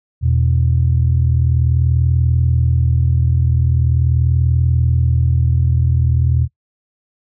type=tone pair together; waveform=sine; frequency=82.41 / 122.83 Hz; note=E2 / B2; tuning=0 / -9 cents; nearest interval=perfect fifth; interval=691 cents; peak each=-13 / -14 dBFS; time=0.21-6.48 s; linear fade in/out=50 ms; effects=noise-tail reverb RT60 0.1 s tail -21 dB re dry + tanh soft clip ceiling -4 dBFS